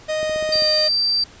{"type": "tone with pitch glide", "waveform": "45% pulse", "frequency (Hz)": [621, 614.9], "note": ["D#5", "D#5"], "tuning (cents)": [-3, -21], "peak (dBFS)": -20, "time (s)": [0.08, 0.89], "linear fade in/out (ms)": 20, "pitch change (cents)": -18, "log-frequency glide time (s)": [0.53, 0.65]}
{"type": "click train", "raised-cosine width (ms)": 2, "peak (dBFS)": -22, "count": 7, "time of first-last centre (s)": [0.23, 0.622], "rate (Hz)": 15.3}
{"type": "tone", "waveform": "sine", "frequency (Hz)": 4680, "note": "D8", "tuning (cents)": -7, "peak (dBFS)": -16, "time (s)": [0.52, 1.24], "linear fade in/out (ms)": 5}
{"effects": ["pink hiss -45 dBFS RMS until 1.4 s", "resampled to 16000 Hz"]}